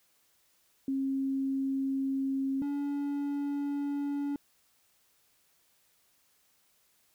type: tone pair in turn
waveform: sine / triangle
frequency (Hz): 270 / 284.9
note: C#4 / C#4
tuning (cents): -45 / +48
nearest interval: minor second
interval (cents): 93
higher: second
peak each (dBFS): -28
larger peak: neither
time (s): 0.88-2.62 / 2.62-4.36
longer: neither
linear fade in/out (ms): 2
effects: white hiss -69 dBFS RMS until 7.14 s